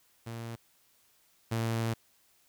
sawtooth tone pair in turn, 115.5 / 114.04 Hz, A#2 / A#2, -16 / -38 cents, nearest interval unison, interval 22 cents, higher first, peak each -34 / -25 dBFS, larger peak second, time 0.26-0.56 / 1.51-1.94 s, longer second, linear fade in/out 10 ms, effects white hiss -67 dBFS RMS until 2.48 s

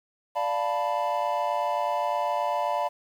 triangle chord, B half-diminished seventh, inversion first, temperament equal, 587.3 / 698.5 / 880 / 987.8 Hz, D5 / F5 / A5 / B5, 0 / 0 / 0 / 0 cents, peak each -28 dBFS, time 0.35-2.89 s, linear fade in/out 20 ms, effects 9-bit

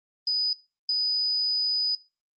sine tone bursts at uneven times, 4978 Hz, D#8, in tune, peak -22 dBFS, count 2, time 0.27-0.53 / 0.89-1.95 s, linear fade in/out 2 ms, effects noise-tail reverb RT60 0.3 s tail -21 dB re dry + Opus 24 kbps

